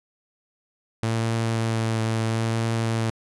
sawtooth tone with vibrato, 112.9 Hz, A2, 45 cents sharp, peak -18 dBFS, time 1.03-3.1 s, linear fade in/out 0 ms, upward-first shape triangle, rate 0.75 Hz, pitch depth 20 cents each way, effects resampled to 24000 Hz

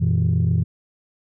sine tone cluster, 91.1 / 118.3 / 163.1 Hz, F#2 / A#2 / E3, -26 / +26 / -18 cents, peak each -19 dBFS, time 0-0.64 s, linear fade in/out 20 ms, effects tanh soft clip ceiling -11 dBFS

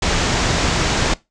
pink low-pass noise, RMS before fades -18 dBFS, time 0.02-1.14 s, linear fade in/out 5 ms, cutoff 7500 Hz, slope 48 dB/octave, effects noise-tail reverb RT60 0.2 s tail -20 dB re dry

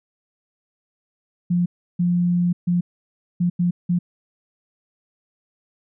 sine tone bursts at uneven times, 175.7 Hz, F3, 11 cents sharp, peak -16 dBFS, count 6, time 1.5-1.66 / 1.99-2.53 / 2.67-2.81 / 3.4-3.5 / 3.59-3.71 / 3.89-3.99 s, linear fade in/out 10 ms, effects none

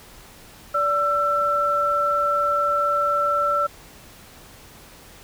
sine tone pair together, 580 / 1337.9 Hz, D5 / E6, -22 / +25 cents, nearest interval octave + major second, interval 1447 cents, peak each -24 / -19 dBFS, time 0.74-3.67 s, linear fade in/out 10 ms, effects pink hiss -46 dBFS RMS until 5.23 s

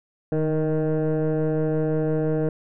sine tone with frequency modulation, 311.1 Hz, D#4, in tune, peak -17 dBFS, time 0.32-2.49 s, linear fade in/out 2 ms, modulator 157 Hz, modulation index 1.6, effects tanh soft clip ceiling -19 dBFS

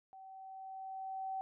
sine tone with level ramp, 766 Hz, G5, 40 cents flat, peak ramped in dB -51 to -36 dBFS, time 0.13-1.41 s, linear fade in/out 0 ms, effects none

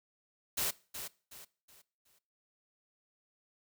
white noise with echo, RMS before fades -33 dBFS, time 0.57-0.71 s, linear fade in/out 10 ms, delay 370 ms, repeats 4, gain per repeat -9 dB, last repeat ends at 2.19 s, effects noise-tail reverb RT60 0.4 s tail -21 dB re dry

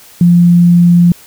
sine tone, 173.8 Hz, F3, 8 cents flat, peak -3 dBFS, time 0.21-1.12 s, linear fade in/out 2 ms, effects white hiss -39 dBFS RMS until 1.26 s

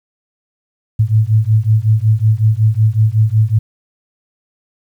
sine beating tone pair, 106.6 / 112 Hz, G#2 / A2, +46 / +31 cents, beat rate 5.4 Hz, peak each -12 dBFS, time 0.99-3.59 s, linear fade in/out 10 ms, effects 8-bit

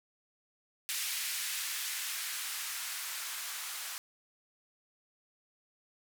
violet noise with band-pass filter sweep, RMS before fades -38 dBFS, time 0.89-3.98 s, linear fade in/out 0 ms, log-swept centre 2100 to 1100 Hz, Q 1.1, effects none

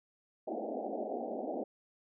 white band-pass noise, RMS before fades -38 dBFS, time 0.47-1.64 s, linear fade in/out 10 ms, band 210 to 780 Hz, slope 96 dB/octave, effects none

